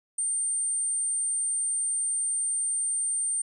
sine tone, 8870 Hz, C#9, in tune, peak -25 dBFS, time 0.18-3.42 s, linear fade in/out 5 ms, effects none

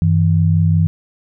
sine tone pair together, 95.97 / 161.4 Hz, G2 / E3, -36 / -36 cents, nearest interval major sixth, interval 900 cents, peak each -13 dBFS, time 0.02-0.87 s, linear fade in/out 0 ms, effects none

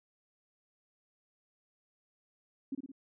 sine tone with echo, 271.1 Hz, C#4, 38 cents flat, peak -33 dBFS, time 2.72-2.75 s, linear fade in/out 5 ms, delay 56 ms, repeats 3, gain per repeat -4 dB, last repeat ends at 2.918 s, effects none

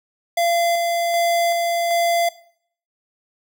square tone with tremolo, 684 Hz, F5, 36 cents flat, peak -17 dBFS, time 0.37-2.29 s, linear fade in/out 5 ms, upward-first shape square, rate 1.3 Hz, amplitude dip 25%, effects noise-tail reverb RT60 0.6 s tail -19 dB re dry

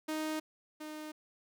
sawtooth tone pair in turn, 311.1 / 307 Hz, D#4 / D#4, 0 / -23 cents, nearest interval unison, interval 23 cents, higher first, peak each -30 / -38 dBFS, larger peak first, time 0.08-0.4 / 0.8-1.12 s, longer neither, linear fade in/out 10 ms, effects none

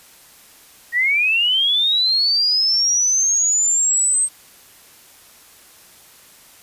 sine linear sweep, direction up, 1864.7 to 8372 Hz, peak -14 dBFS, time 0.92-4.29 s, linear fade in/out 50 ms, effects white hiss -47 dBFS RMS until 6.62 s + resampled to 32000 Hz

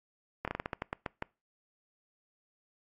slowing click train, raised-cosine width 0.5 ms, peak -18 dBFS, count 11, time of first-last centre 0.45-1.224 s, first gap 27 ms, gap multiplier 1.22, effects noise-tail reverb RT60 0.3 s tail -25 dB re dry + AAC 32 kbps

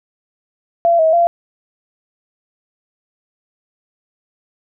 sine tone with pitch steps, 681 / 640 / 686 Hz, F5 / D#5 / F5, -44 / +49 / -31 cents, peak -9 dBFS, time 0.85-1.27 s, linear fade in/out 0 ms, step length 140 ms, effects none

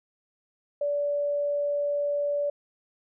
sine tone, 578 Hz, D5, 28 cents flat, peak -24 dBFS, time 0.81-2.5 s, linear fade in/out 5 ms, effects none

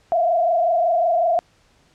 sine tone with frequency modulation, 683 Hz, F5, 39 cents flat, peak -15 dBFS, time 0.12-1.39 s, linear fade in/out 0 ms, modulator 25.4 Hz, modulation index 1.4, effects pink hiss -58 dBFS RMS until 1.94 s + low-pass 7000 Hz 12 dB/octave

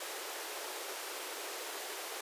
pink high-pass noise, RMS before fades -42 dBFS, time 0-2.21 s, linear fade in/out 5 ms, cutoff 350 Hz, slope 48 dB/octave, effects resampled to 32000 Hz

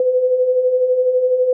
sine beating tone pair, 495.2 / 507.2 Hz, B4 / B4, +5 / +46 cents, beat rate 12 Hz, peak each -22 / -13 dBFS, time 0-1.53 s, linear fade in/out 2 ms, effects none

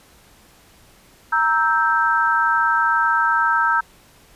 sine chord, E diminished, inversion second, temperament equal with one note detuned, 932.3 / 1310.2 / 1568 Hz, Bb5 / E6 / G6, 0 / -11 / 0 cents, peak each -20 / -19 / -19 dBFS, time 1.32-3.81 s, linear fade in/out 10 ms, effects pink hiss -51 dBFS RMS until 4.35 s + resampled to 32000 Hz

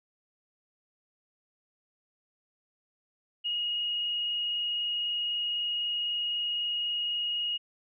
sine tone with frequency modulation, 2878 Hz, F#7, 49 cents flat, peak -28 dBFS, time 3.44-7.58 s, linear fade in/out 20 ms, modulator 23.9 Hz, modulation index 0.8, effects none

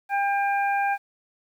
harmonic tone, 800 Hz, G5, 35 cents sharp, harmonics 1 / 2 / 3, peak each -22 / -28 / -32 dBFS, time 0.09-0.98 s, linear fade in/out 50 ms, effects 9-bit

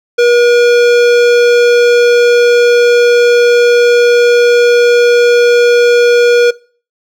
sine tone with hard clipping, 479.9 Hz, B4, 50 cents flat, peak -7 dBFS, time 0.18-6.51 s, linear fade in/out 10 ms, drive 17 dB, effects noise-tail reverb RT60 0.4 s tail -21 dB re dry

